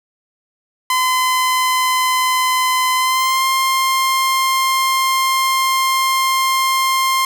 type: tone with pitch glide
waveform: sawtooth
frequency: 1023 to 1057.2 Hz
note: C6 to C6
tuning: -39 to +18 cents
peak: -10 dBFS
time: 0.9-7.25 s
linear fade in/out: 2 ms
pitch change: +57 cents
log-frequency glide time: 2.95-3.45 s
effects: none